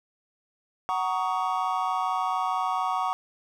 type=chord; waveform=triangle; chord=D# minor seventh; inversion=first; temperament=just; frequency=746.7 / 933.4 / 1120.1 / 1244.5 Hz; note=F#5 / A#5 / C#6 / D#6; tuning=+16 / +2 / +18 / 0 cents; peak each=-27 / -29 / -27 / -32 dBFS; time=0.89-3.13 s; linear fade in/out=0 ms; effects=none